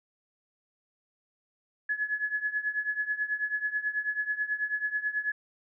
sine tone with tremolo, 1700 Hz, G#6, 40 cents sharp, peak -24 dBFS, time 1.89-5.32 s, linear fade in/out 5 ms, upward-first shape triangle, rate 9.2 Hz, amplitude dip 90%, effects none

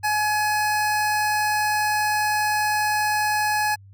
25% pulse tone, 845 Hz, G#5, 30 cents sharp, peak -16 dBFS, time 0.03-3.76 s, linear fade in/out 20 ms, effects added 98 Hz sine -44 dBFS peak until 3.93 s

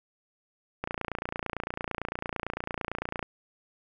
click train, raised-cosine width 0.5 ms, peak -16 dBFS, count 70, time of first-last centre 0.84-3.228 s, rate 28.9 Hz, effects none

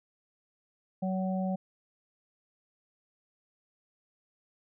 harmonic tone, 187.9 Hz, F#3, 27 cents sharp, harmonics 1 / 3 / 4, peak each -29 / -37 / -38 dBFS, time 1.02-1.56 s, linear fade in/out 10 ms, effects none

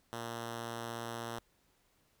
5% pulse tone, 116.54 Hz, A#2, in tune, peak -28 dBFS, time 0.13-1.39 s, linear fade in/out 0 ms, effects pink hiss -72 dBFS RMS until 2.2 s

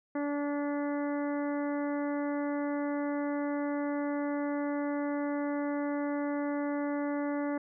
harmonic tone, 288.8 Hz, D4, 29 cents flat, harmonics 1 / 2 / 3 / 4 / 5 / 6 / 7, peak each -31 / -36 / -42 / -45 / -47 / -48 / -49 dBFS, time 0.15-7.58 s, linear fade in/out 5 ms, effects none

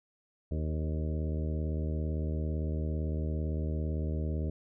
harmonic tone with a mistuned harmonic, 77.78 Hz, D#2, in tune, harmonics 1 / 2 / 3 / 4 / 5 / 6 / 7 / 8, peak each -31 / -37 / -41 / -43 / -45 / -47 / -48 / -49 dBFS, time 0.51-4.5 s, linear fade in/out 5 ms, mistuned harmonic 6, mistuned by -27 cents, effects none

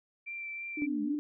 sine tone with vibrato, 2349 Hz, D7, in tune, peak -37 dBFS, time 0.26-0.87 s, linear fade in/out 20 ms, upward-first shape triangle, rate 3.1 Hz, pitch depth 14 cents each way
sine linear two-way sweep, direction down then up, 310.6 to 206.7 to 310.6 Hz, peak -34 dBFS, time 0.77-1.15 s, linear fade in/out 5 ms, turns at 1.03 s
sine tone, 295.1 Hz, D4, 8 cents sharp, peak -31 dBFS, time 0.82-1.19 s, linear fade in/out 0 ms
effects none

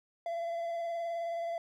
triangle tone with vibrato, 677 Hz, E5, 46 cents sharp, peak -31 dBFS, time 0.26-1.58 s, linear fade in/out 2 ms, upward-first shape triangle, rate 19 Hz, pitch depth 26 cents each way, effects none

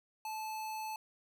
square tone, 870 Hz, A5, 20 cents flat, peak -39 dBFS, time 0.25-0.96 s, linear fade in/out 2 ms, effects none

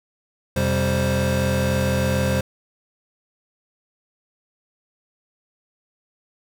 square tone cluster, 86.6 / 129.6 / 196 / 524 Hz, F2 / C3 / G3 / C5, -14 / -16 / 0 / +2 cents, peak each -25 dBFS, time 0.56-2.41 s, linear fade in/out 5 ms, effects none

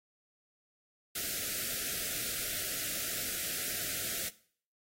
white band-stop noise, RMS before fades -36 dBFS, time 1.15-4.29 s, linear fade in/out 5 ms, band 720 to 1300 Hz, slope 96 dB/octave, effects noise-tail reverb RT60 0.5 s tail -18 dB re dry + AAC 48 kbps

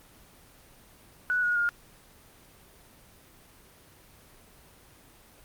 sine tone with pitch steps, 1476 / 1446.5 / 1417.5 Hz, F#6 / F#6 / F6, -5 / -40 / +25 cents, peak -23 dBFS, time 1.3-1.69 s, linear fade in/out 0 ms, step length 130 ms, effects pink hiss -55 dBFS RMS until 5.44 s + Opus 24 kbps

